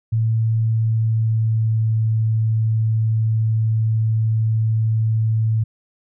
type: tone with pitch glide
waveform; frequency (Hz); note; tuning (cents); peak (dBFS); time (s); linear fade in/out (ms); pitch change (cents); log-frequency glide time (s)
sine; 112.2 to 110.85; A2 to A2; +34 to +13; -15; 0.12-5.64; 10; -21; 0.56-1.96
effects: none